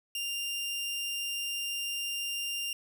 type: tone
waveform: sawtooth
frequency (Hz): 2794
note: F7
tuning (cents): 0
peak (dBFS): -29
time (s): 0.15-2.73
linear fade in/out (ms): 2
effects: none